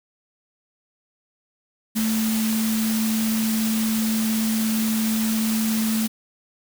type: tone in noise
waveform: sine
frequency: 220.7 Hz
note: A3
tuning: 5 cents sharp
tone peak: -20 dBFS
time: 1.95-6.08 s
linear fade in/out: 20 ms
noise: white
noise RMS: -29 dBFS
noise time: 1.95-6.08 s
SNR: +6 dB
effects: none